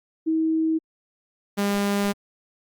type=tone pair in turn; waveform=sine / sawtooth; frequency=320.1 / 201.7 Hz; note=D#4 / G3; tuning=+49 / +50 cents; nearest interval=minor sixth; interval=799 cents; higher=first; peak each=-19 / -17 dBFS; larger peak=second; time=0.26-0.79 / 1.57-2.13 s; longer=second; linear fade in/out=20 ms; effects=Opus 32 kbps